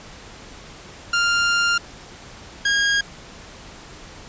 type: tone pair in turn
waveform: sawtooth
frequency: 1396.9 / 1631.3 Hz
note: F6 / G#6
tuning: 0 / -31 cents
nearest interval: minor third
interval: 269 cents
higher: second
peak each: -13 dBFS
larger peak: neither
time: 1.13-1.78 / 2.65-3.01 s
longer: first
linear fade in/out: 5 ms
effects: pink hiss -41 dBFS RMS until 4.28 s + resampled to 16000 Hz